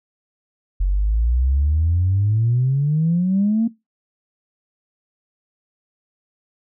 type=exponential sweep; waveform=sine; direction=up; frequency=44.66 to 233.1 Hz; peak=-14 dBFS; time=0.8-3.68 s; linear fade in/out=10 ms; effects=noise-tail reverb RT60 0.2 s tail -19 dB re dry + tanh soft clip ceiling -10 dBFS